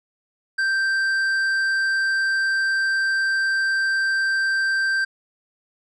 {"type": "tone with tanh clipping", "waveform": "sine", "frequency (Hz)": 1568, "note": "G6", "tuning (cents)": 0, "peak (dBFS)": -20, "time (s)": [0.58, 5.05], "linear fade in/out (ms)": 10, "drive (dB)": 8, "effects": []}